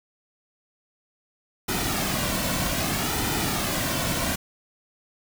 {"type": "noise with flanger", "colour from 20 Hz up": "pink", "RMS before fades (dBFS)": -26, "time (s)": [1.68, 4.36], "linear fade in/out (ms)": 10, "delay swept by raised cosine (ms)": [1.8, 2.45], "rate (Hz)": 0.63, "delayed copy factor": -0.55, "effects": []}